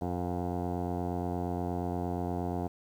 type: tone with low-pass filter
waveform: 15% pulse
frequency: 88.5 Hz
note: F2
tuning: 23 cents sharp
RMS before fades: -33 dBFS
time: 0.01-2.68 s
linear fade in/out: 10 ms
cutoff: 660 Hz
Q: 6
effects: 10-bit